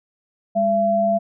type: tone pair together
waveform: sine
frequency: 203.1 / 675.5 Hz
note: G#3 / E5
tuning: -38 / +42 cents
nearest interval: octave + major sixth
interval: 2080 cents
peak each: -23 / -16 dBFS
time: 0.55-1.19 s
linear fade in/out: 20 ms
effects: none